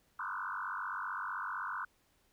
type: tone with frequency modulation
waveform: sine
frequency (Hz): 1246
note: D#6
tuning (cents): +2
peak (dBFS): -36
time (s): 0.19-1.85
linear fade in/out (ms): 5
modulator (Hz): 47.8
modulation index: 5.8
effects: pink hiss -72 dBFS RMS until 2.32 s